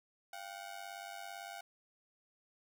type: ring-modulated tone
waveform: sawtooth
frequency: 740 Hz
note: F#5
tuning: in tune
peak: -38 dBFS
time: 0.33-1.61 s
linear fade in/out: 2 ms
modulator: 48.9 Hz
effects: none